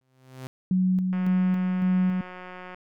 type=tone with exponential growth; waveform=sawtooth; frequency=130 Hz; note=C3; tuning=11 cents flat; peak=-29 dBFS; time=0.01-0.47 s; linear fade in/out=0 ms; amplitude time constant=100 ms
type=tone with tremolo; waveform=sine; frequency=185 Hz; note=F#3; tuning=in tune; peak=-19 dBFS; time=0.71-2.21 s; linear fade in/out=2 ms; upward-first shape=square; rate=1.8 Hz; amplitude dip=35%
type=click train; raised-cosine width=0.5 ms; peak=-26 dBFS; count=295; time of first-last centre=1.13-2.745 s; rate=182 Hz
effects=none